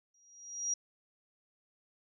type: tone with exponential growth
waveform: sine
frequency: 5730 Hz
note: F8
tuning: 44 cents sharp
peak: -28 dBFS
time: 0.14-0.74 s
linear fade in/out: 5 ms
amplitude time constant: 130 ms
effects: none